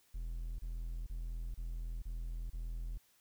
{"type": "tone bursts", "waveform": "triangle", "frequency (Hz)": 41.46, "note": "E1", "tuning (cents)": 11, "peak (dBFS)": -36, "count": 6, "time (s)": [0.14, 2.98], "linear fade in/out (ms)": 10, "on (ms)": 450, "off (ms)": 28, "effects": ["white hiss -70 dBFS RMS until 3.2 s"]}